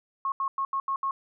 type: tone bursts at uneven times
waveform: sine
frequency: 1088 Hz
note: C#6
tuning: 33 cents flat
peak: -25 dBFS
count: 6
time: 0.25-0.32 / 0.4-0.48 / 0.58-0.65 / 0.73-0.8 / 0.88-0.96 / 1.03-1.11 s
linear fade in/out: 2 ms
effects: none